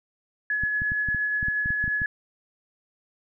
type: tone with tremolo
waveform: sine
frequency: 1697 Hz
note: G#6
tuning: 37 cents sharp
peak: -22 dBFS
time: 0.5-2.06 s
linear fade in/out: 2 ms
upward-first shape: sine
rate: 8.5 Hz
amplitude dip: 25%
type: clicks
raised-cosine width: 5 ms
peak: -21 dBFS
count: 12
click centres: 0.636 / 0.819 / 0.919 / 1.087 / 1.147 / 1.429 / 1.484 / 1.659 / 1.705 / 1.841 / 1.879 / 2.018 s
effects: none